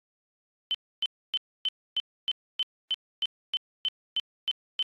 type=tone bursts; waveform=sine; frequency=3061 Hz; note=G7; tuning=42 cents flat; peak=-24 dBFS; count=14; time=0.71-4.826 s; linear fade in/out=0 ms; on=34 ms; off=280 ms; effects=AAC 32 kbps